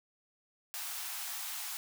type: high-pass noise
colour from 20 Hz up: white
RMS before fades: -40 dBFS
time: 0.74-1.77 s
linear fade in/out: 0 ms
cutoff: 690 Hz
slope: 96 dB/octave
effects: none